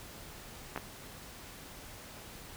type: clicks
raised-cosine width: 0.5 ms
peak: -21 dBFS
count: 2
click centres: 0.761 / 0.776 s
effects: pink hiss -49 dBFS RMS until 2.56 s